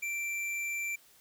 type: tone with hard clipping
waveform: triangle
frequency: 2349 Hz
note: D7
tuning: in tune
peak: -34 dBFS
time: 0.02-0.96 s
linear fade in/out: 10 ms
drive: 15 dB
effects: white hiss -61 dBFS RMS until 1.2 s